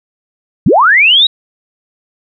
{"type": "linear sweep", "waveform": "sine", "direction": "up", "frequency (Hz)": [106.6, 3900], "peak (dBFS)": -4, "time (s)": [0.66, 1.27], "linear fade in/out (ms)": 5, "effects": []}